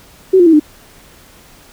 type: tone with pitch steps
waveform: sine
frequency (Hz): 377.7 / 350.4 / 325 / 301.5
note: F#4 / F4 / E4 / D4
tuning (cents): +36 / +6 / -24 / +46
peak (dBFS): -4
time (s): 0.33-0.598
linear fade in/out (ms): 10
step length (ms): 67
effects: pink hiss -43 dBFS RMS until 1.72 s